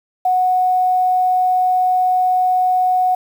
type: tone with quantisation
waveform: sine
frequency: 736 Hz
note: F#5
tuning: 9 cents flat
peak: -12 dBFS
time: 0.25-3.15 s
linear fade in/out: 5 ms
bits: 7
effects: none